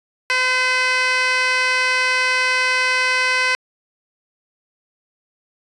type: tone with band-pass filter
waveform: 15% pulse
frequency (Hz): 510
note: C5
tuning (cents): -44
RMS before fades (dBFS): -18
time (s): 0.3-3.55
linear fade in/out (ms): 0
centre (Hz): 2800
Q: 1.4
effects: resampled to 24000 Hz